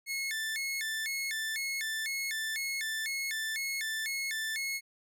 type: tone with vibrato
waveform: sawtooth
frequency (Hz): 1960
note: B6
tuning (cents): -14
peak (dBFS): -29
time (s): 0.06-4.81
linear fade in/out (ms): 50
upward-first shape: square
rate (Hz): 2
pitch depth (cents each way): 180
effects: none